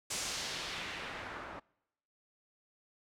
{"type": "noise with low-pass filter sweep", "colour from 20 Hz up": "white", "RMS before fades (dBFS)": -41, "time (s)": [0.1, 1.6], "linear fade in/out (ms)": 10, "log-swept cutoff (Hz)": [8100, 1100], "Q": 1.2, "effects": ["noise-tail reverb RT60 0.9 s tail -26 dB re dry"]}